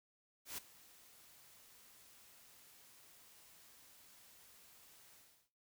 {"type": "noise with ADSR envelope", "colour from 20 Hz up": "white", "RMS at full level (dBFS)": -43, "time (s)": [0.45, 5.5], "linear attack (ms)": 130, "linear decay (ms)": 8, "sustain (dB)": -20, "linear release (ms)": 350, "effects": ["noise-tail reverb RT60 0.4 s tail -17 dB re dry"]}